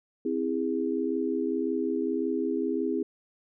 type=chord; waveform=sine; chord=C augmented; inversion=none; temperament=just; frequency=261.6 / 327 / 408.8 Hz; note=C4 / E4 / G#4; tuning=0 / -14 / -27 cents; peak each=-30 dBFS; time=0.25-3.03 s; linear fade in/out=5 ms; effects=none